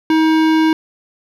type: tone with hard clipping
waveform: sine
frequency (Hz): 317.6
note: D#4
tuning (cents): +36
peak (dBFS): -12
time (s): 0.1-0.73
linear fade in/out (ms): 2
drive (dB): 18
effects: none